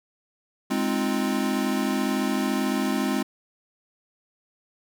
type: chord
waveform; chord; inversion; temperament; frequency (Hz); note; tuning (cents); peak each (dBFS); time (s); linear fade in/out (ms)
square; F minor seventh; first; equal; 207.7 / 261.6 / 311.1 / 349.2; Ab3 / C4 / Eb4 / F4; 0 / 0 / 0 / 0; -28 / -27 / -32 / -32; 0.7-3.23; 10
effects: none